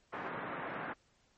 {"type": "band-pass noise", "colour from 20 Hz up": "white", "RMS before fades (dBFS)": -41, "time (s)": [0.12, 0.94], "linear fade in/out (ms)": 20, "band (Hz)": [120, 1700], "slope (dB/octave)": 24, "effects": ["pink hiss -71 dBFS RMS until 1.37 s", "MP3 32 kbps"]}